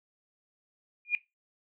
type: tone with exponential growth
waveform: sine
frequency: 2427 Hz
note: D#7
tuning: 44 cents flat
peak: -19 dBFS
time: 1.05-1.15 s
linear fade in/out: 1 ms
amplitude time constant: 20 ms
effects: noise-tail reverb RT60 0.2 s tail -18 dB re dry